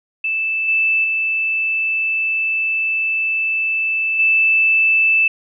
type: tone with level steps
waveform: sine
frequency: 2637 Hz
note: E7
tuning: in tune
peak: -17 / -13 / -16 / -11 dBFS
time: 0.24-5.28 s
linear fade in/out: 5 ms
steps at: 0.68 / 1.04 / 4.19 s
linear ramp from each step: 5 ms
effects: none